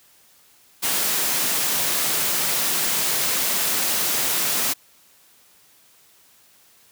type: high-pass noise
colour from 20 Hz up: white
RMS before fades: -22 dBFS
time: 0.82-4.74 s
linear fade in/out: 20 ms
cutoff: 120 Hz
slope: 48 dB/octave
effects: white hiss -55 dBFS RMS until 6.91 s + high-pass 60 Hz 12 dB/octave